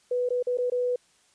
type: tone with dropouts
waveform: sine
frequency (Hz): 493.9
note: B4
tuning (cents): 0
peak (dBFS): -23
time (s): 0.11-0.96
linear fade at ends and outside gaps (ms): 5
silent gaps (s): 0.29-0.304 / 0.427-0.469 / 0.574-0.584 / 0.7-0.719
effects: white hiss -63 dBFS RMS until 1.34 s + resampled to 22050 Hz